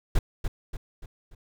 brown noise with echo, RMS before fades -19 dBFS, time 0.15-0.19 s, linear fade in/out 5 ms, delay 290 ms, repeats 4, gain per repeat -7 dB, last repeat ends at 1.35 s, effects none

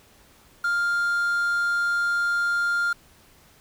triangle tone with quantisation, 1400 Hz, F6, 4 cents sharp, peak -19 dBFS, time 0.64-2.93 s, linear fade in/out 5 ms, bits 7, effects pink hiss -55 dBFS RMS until 3.6 s

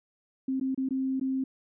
sine tone with dropouts, 264.3 Hz, C4, 18 cents sharp, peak -26 dBFS, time 0.48-1.44 s, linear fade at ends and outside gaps 5 ms, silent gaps 0.599-0.61 / 0.747-0.776 / 0.889-0.907 / 1.198-1.211 s, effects none

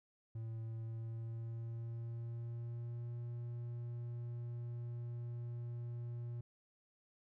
triangle tone with pitch glide, 113 to 119.17 Hz, A2 to A#2, +47 to +39 cents, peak -39 dBFS, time 0.35-6.41 s, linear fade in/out 5 ms, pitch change +92 cents, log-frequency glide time 0.75-3.15 s, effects none

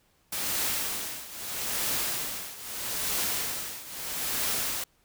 white noise with tremolo, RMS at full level -28 dBFS, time 0.32-4.84 s, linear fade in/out 5 ms, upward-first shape triangle, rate 0.78 Hz, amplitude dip 85%, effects pink hiss -67 dBFS RMS until 5.04 s

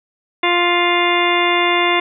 harmonic tone, 350 Hz, F4, 4 cents sharp, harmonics 1 / 2 / 3 / 4 / 5 / 6 / 7 / 8 / 10, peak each -19 / -21 / -19 / -29 / -27 / -18 / -27 / -24 / -24 dBFS, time 0.43-2 s, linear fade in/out 5 ms, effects none

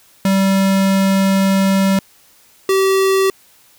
square tone pair in turn, 193.7 / 385.1 Hz, G3 / G4, -20 / -31 cents, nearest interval octave, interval 1189 cents, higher second, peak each -12 dBFS, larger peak neither, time 0.25-1.99 / 2.69-3.3 s, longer first, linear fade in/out 2 ms, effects white hiss -50 dBFS RMS until 3.78 s

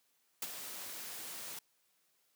white noise with ADSR envelope, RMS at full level -36 dBFS, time 0.42-1.59 s, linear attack 4 ms, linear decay 36 ms, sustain -9 dB, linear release 4 ms, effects white hiss -75 dBFS RMS until 2.35 s + high-pass 150 Hz 12 dB/octave

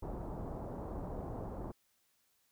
pink low-pass noise, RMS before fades -42 dBFS, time 0.02-1.72 s, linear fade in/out 10 ms, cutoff 910 Hz, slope 24 dB/octave, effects white hiss -75 dBFS RMS until 2.51 s

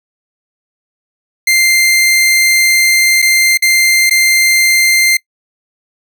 sawtooth tone with dropouts, 2093 Hz, C7, in tune, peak -4 dBFS, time 1.47-5.17 s, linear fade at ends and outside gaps 5 ms, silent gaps 3.219-3.224 / 3.574-3.622 / 4.097-4.108 s, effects noise-tail reverb RT60 0.1 s tail -23 dB re dry

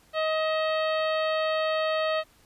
harmonic tone with a mistuned harmonic, 630 Hz, D#5, 21 cents sharp, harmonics 1 / 2 / 3 / 4 / 5 / 6 / 7, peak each -25 / -31 / -35 / -37 / -39 / -41 / -42 dBFS, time 0.13-2.24 s, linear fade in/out 50 ms, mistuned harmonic 4, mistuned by +58 cents, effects pink hiss -60 dBFS RMS until 2.45 s + resampled to 32000 Hz

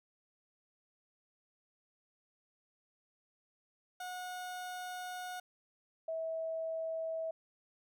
30% pulse / sine tone pair in turn, 728 / 648.6 Hz, F#5 / E5, -28 / -28 cents, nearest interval major second, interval 200 cents, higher first, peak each -38 / -35 dBFS, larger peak second, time 4-5.4 / 6.08-7.31 s, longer first, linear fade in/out 5 ms, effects none

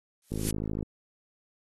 blue noise with exponential growth, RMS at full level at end -27 dBFS, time 0.22-0.51 s, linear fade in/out 2 ms, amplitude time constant 61 ms
click train, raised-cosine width 3 ms, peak -20 dBFS, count 28, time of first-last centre 0.32-0.828 s, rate 53.2 Hz
effects AAC 32 kbps

